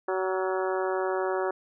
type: harmonic tone with a mistuned harmonic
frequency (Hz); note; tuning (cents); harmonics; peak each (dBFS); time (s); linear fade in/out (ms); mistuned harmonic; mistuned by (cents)
188; F#3; +28; 2 / 3 / 4 / 5 / 6 / 7 / 8 / 9; -28 / -32 / -34 / -36 / -38 / -39 / -40 / -41; 0.08-1.51; 5; 8; -61
effects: none